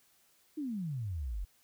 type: exponential sweep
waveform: sine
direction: down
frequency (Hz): 319.2 to 43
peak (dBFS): -34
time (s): 0.57-1.45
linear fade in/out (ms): 10
effects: white hiss -68 dBFS RMS until 1.63 s